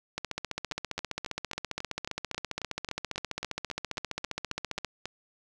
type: two click trains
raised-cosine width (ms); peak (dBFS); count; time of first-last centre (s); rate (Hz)
0.2; -18 / -15; 17 / 71; 0.72-5.056 / 0.18-4.847; 3.69 / 15
effects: none